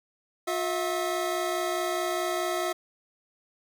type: tone pair together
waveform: 25% pulse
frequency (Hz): 357.7 / 650.7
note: F4 / E5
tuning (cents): +41 / -23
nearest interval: minor seventh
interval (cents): 1036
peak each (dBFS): -26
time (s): 0.47-2.73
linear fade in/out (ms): 10
effects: 10-bit